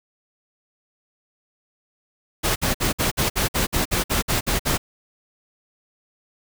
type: noise bursts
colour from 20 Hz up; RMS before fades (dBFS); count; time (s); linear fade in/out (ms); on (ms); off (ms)
pink; -21; 13; 2.43-4.78; 20; 130; 55
effects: none